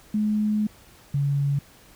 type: tone pair in turn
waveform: sine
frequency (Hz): 212 / 141.19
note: G#3 / C#3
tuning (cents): +36 / +32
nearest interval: perfect fifth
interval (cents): 704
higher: first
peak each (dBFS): -20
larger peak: neither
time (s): 0.14-0.67 / 1.14-1.59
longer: first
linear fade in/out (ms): 5
effects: pink hiss -52 dBFS RMS until 1.95 s